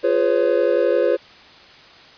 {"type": "chord", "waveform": "triangle", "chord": "C# dominant seventh", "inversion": "first", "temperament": "equal with one note detuned", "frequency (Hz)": [349.2, 415.3, 503.1, 554.4], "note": ["E#4", "G#4", "B4", "C#5"], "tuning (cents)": [0, 0, 32, 0], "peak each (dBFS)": [-20, -20, -17, -18], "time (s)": [0.03, 1.17], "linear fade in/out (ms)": 20, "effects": ["white hiss -45 dBFS RMS until 2.17 s", "resampled to 11025 Hz"]}